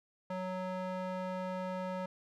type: tone with band-pass filter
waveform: square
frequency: 185 Hz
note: F#3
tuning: in tune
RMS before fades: -38 dBFS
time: 0.3-2.06 s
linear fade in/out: 5 ms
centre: 730 Hz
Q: 1
effects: none